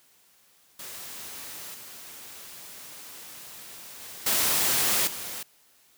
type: noise with level steps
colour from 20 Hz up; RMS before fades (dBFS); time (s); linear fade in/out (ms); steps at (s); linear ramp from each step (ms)
white; -40 / -44 / -42 / -24 / -36; 0.79-5.43; 5; 1.74 / 4 / 4.26 / 5.07; 5
effects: white hiss -61 dBFS RMS until 5.97 s + high-pass 80 Hz 12 dB/octave